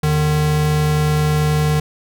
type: tone pair together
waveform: square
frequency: 80.31 / 151.6 Hz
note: E2 / D#3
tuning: -45 / -45 cents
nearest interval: major seventh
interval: 1100 cents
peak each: -24 / -15 dBFS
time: 0.03-1.8 s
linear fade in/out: 5 ms
effects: none